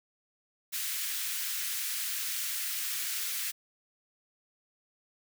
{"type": "high-pass noise", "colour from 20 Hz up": "white", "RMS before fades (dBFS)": -34, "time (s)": [0.72, 3.52], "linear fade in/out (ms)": 20, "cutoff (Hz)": 1500, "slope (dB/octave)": 24, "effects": []}